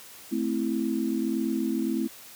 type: chord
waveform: sine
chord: A minor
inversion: none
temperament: equal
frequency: 220 / 261.6 / 329.6 Hz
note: A3 / C4 / E4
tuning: 0 / 0 / 0 cents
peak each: -29 dBFS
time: 0.31-2.08 s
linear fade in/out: 20 ms
effects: white hiss -47 dBFS RMS until 2.35 s + high-pass 80 Hz 12 dB/octave